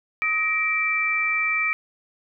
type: tone cluster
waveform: sine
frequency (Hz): 1261 / 1884 / 2340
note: D#6 / A#6 / D7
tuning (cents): +23 / +18 / -7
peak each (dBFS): -29 / -29 / -21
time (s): 0.22-1.73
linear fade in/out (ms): 0
effects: none